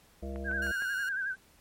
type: harmonic tone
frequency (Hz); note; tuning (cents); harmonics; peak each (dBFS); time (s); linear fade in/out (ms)
67.5; C#2; -45; 1 / 3 / 5 / 7 / 9 / 10; -37 / -42 / -44 / -45 / -47 / -47; 0.22-0.72; 10
type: click train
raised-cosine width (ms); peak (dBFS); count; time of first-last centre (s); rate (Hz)
0.5; -31; 4; 0.36-0.822; 6.5
type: tone with vibrato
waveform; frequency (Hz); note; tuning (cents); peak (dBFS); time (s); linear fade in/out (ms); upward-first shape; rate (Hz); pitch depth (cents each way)
sine; 1568; G6; 0; -30; 0.44-1.36; 50; sine; 11; 77
type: tone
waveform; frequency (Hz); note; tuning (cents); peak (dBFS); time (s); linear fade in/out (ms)
sawtooth; 1423; F6; +32; -36; 0.62-1.09; 2
effects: pink hiss -62 dBFS RMS until 1.6 s + MP3 64 kbps